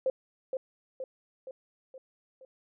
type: tone with echo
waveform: sine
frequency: 523.3 Hz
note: C5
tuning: in tune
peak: -24 dBFS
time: 0.06-0.1 s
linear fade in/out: 2 ms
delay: 470 ms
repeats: 5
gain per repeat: -5 dB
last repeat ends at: 2.45 s
effects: none